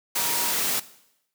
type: tone in noise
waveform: sine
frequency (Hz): 948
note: A#5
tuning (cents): +29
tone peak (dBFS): -32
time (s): 0.16-0.53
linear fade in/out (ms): 10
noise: white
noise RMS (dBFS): -25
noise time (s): 0.15-0.8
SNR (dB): -10
effects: noise-tail reverb RT60 0.8 s tail -17 dB re dry + high-pass 150 Hz 12 dB/octave